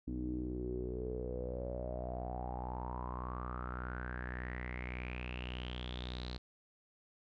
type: tone with low-pass filter sweep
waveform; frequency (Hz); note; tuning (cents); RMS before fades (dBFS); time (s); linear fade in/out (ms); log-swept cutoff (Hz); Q
sawtooth; 61.74; B1; 0; -41; 0.07-6.38; 10; 280 to 4200; 8.7
effects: none